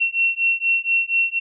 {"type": "beating tone pair", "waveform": "sine", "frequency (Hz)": [2718, 2722.2], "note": ["F7", "F7"], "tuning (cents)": [-48, -45], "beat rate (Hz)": 4.2, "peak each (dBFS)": -20, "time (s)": [0, 1.4], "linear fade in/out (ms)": 20, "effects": []}